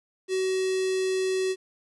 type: tone with notch filter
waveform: square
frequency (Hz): 376.7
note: F#4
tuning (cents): +31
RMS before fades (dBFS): -26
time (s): 0.28-1.56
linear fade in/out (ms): 50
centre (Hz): 1200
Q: 1.3
effects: resampled to 22050 Hz + 10-bit